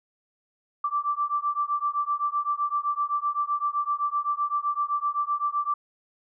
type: beating tone pair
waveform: sine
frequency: 1166 / 1173.8 Hz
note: D6 / D6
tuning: -13 / -1 cents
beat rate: 7.8 Hz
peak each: -27 dBFS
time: 0.84-5.74 s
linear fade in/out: 5 ms
effects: none